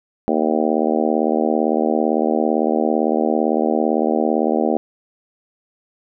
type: harmonic tone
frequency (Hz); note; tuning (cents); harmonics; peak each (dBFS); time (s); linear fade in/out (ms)
77.8; D#2; 0; 3 / 4 / 5 / 6 / 7 / 8 / 9 / 10; -21 / -22 / -23 / -24 / -24 / -25 / -26 / -26; 0.28-4.77; 0
effects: none